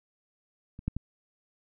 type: clicks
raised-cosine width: 5 ms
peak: -30 / -16 / -20 dBFS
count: 3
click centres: 0.791 / 0.88 / 0.966 s
effects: none